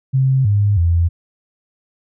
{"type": "tone with pitch steps", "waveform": "sine", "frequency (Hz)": [132.7, 102.3, 84.9], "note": ["C3", "G#2", "F2"], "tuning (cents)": [25, -26, -48], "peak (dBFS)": -11, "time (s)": [0.13, 1.09], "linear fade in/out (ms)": 20, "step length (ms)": 320, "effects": []}